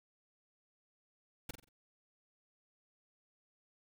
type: noise with echo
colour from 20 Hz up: pink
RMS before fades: -41 dBFS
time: 1.49-1.51 s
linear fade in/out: 5 ms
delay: 45 ms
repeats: 4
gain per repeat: -8 dB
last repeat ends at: 1.69 s
effects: none

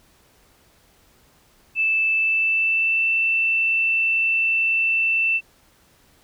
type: tone with pitch glide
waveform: sine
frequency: 2637 to 2669 Hz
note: E7 to E7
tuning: 0 to +21 cents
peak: -17 dBFS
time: 1.75-5.41 s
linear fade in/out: 50 ms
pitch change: +21 cents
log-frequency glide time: 2.15-3.1 s
effects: pink hiss -57 dBFS RMS until 6.23 s

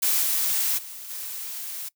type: noise with level steps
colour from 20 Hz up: blue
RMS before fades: -22 / -24 / -39 / -34 dBFS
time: 0.02-1.89 s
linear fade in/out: 10 ms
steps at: 0.21 / 0.77 / 1.09 s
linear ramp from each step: 20 ms
effects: noise-tail reverb RT60 0.1 s tail -22 dB re dry

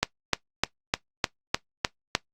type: click train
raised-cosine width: 0.2 ms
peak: -3 dBFS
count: 8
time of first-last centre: 0.03-2.151 s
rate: 3.3 Hz
effects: noise-tail reverb RT60 0.1 s tail -18 dB re dry + Opus 48 kbps

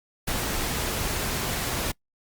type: noise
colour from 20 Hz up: pink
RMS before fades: -28 dBFS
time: 0.27-1.92 s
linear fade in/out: 10 ms
effects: noise-tail reverb RT60 0.1 s tail -25 dB re dry + Opus 48 kbps

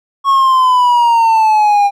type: exponential sweep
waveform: triangle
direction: down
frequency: 1106 to 800 Hz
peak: -5 dBFS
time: 0.24-1.91 s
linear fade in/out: 50 ms
effects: none

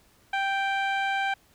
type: tone with low-pass filter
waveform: 15% pulse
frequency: 784 Hz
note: G5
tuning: in tune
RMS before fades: -27 dBFS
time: 0.33-1.34 s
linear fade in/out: 5 ms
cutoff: 2600 Hz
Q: 0.6
effects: pink hiss -61 dBFS RMS until 1.54 s

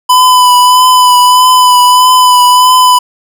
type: tone with vibrato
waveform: square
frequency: 1000 Hz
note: B5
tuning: 21 cents sharp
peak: -3 dBFS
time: 0.09-2.99 s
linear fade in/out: 10 ms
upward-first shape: triangle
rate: 1.6 Hz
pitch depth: 24 cents each way
effects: none

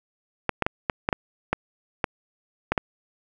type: clicks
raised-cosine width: 0.5 ms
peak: -6 dBFS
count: 10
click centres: 0.493 / 0.623 / 0.665 / 0.898 / 1.089 / 1.128 / 1.53 / 2.042 / 2.72 / 2.778 s
effects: none

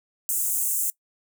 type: high-pass noise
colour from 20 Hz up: pink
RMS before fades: -25 dBFS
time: 0.29-0.9 s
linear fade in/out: 0 ms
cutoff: 7200 Hz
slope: 48 dB/octave
effects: noise-tail reverb RT60 0.1 s tail -22 dB re dry

